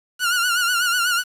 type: tone with vibrato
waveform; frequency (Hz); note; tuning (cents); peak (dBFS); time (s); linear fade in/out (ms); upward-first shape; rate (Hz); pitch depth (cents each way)
sawtooth; 1429; F6; +39; -14; 0.19-1.24; 50; sine; 8.1; 73
effects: resampled to 32000 Hz + 7-bit